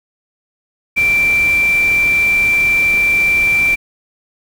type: tone in noise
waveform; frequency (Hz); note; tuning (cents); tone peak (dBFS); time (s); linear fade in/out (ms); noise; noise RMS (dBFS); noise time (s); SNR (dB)
sine; 2349; D7; 0; -10; 0.96-3.76; 20; pink; -28; 0.96-3.76; +15
effects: none